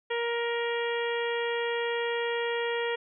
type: harmonic tone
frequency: 470.1 Hz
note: A#4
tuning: 15 cents sharp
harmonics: 1 / 2 / 3 / 4 / 5 / 6 / 7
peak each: -29 / -36 / -40 / -35 / -40 / -41 / -41 dBFS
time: 0.1-2.96 s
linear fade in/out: 10 ms
effects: none